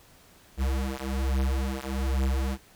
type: beating tone pair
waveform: square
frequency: 65.7 / 66.9 Hz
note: C2 / C2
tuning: +8 / +39 cents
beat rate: 1.2 Hz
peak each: -29 dBFS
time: 0.57-2.58 s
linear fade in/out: 50 ms
effects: pink hiss -56 dBFS RMS until 2.75 s